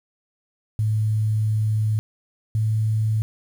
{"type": "tone pair in turn", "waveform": "sine", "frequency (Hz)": [108.1, 109.23], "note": ["A2", "A2"], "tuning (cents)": [-30, -12], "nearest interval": "unison", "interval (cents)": 18, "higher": "second", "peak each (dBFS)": -18, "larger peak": "neither", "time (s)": [[0.79, 1.99], [2.55, 3.22]], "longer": "first", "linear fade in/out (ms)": 0, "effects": ["8-bit"]}